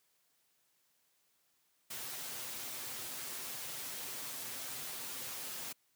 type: noise with comb filter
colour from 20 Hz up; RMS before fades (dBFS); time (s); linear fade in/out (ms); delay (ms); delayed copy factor
white; -43; 1.9-5.73; 10; 7.8; +0.5
effects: white hiss -75 dBFS RMS until 5.95 s + high-pass 100 Hz 12 dB/octave